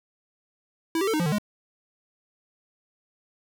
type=tone with pitch steps; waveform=square; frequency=327.4 / 390.2 / 445.2 / 308.1 / 173.8 / 150.8 / 208 Hz; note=E4 / G4 / A4 / D#4 / F3 / D3 / G#3; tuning=-12 / -8 / +20 / -17 / -8 / +46 / +3 cents; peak=-23 dBFS; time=0.95-1.384 s; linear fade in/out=2 ms; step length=62 ms; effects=none